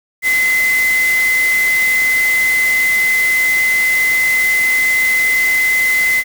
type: tone in noise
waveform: sine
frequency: 2042 Hz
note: C7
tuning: 43 cents flat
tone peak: -11 dBFS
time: 0.22-6.24 s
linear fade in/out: 50 ms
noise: white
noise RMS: -24 dBFS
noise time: 0.22-6.24 s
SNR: +10 dB
effects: none